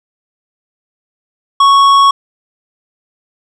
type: tone with tanh clipping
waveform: sine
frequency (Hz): 1108.7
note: C#6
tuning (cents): 0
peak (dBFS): -6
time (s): 1.6-2.11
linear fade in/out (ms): 5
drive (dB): 11
effects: none